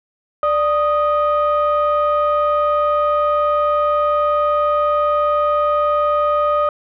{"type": "tone pair together", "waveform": "sine", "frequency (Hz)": [590.2, 1244.5], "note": ["D5", "D#6"], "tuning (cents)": [8, 0], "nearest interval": "octave + minor second", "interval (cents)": 1292, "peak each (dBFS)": -15, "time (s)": [0.43, 6.69], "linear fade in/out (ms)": 2, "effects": ["tanh soft clip ceiling -9 dBFS"]}